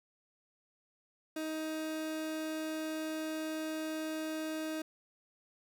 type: tone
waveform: 30% pulse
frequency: 314.1 Hz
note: D#4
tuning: 16 cents sharp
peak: -33 dBFS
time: 1.36-4.82 s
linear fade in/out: 5 ms
effects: none